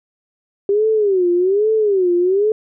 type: tone with vibrato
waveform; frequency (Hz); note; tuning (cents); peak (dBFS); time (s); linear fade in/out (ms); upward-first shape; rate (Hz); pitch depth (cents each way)
sine; 392; G4; 0; -12; 0.69-2.52; 2; sine; 1.2; 200
effects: none